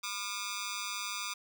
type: tone with amplitude modulation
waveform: 10% pulse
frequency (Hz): 1204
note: D6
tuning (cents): +43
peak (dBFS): -23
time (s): 0.03-1.34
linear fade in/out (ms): 10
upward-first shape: sine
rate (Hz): 207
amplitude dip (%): 100
effects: none